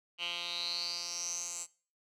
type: tone with band-pass filter sweep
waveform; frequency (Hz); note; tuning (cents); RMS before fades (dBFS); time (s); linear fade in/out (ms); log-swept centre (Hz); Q
10% pulse; 173.2; F3; -14; -38; 0.18-1.67; 50; 3000 to 7600; 8.8
effects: noise-tail reverb RT60 0.4 s tail -20 dB re dry